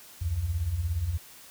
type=beating tone pair; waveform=sine; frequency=70 / 87 Hz; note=C#2 / F2; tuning=+18 / -6 cents; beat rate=17 Hz; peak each=-33 / -27 dBFS; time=0.21-1.18 s; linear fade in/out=10 ms; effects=white hiss -50 dBFS RMS until 1.5 s